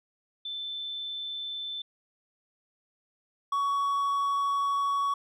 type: tone pair in turn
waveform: sine / triangle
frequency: 3531 / 1121.9 Hz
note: A7 / C#6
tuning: +5 / +20 cents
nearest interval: octave + minor sixth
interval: 1985 cents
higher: first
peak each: -33 / -23 dBFS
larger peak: second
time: 0.45-1.82 / 3.52-5.14 s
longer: second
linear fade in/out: 5 ms
effects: none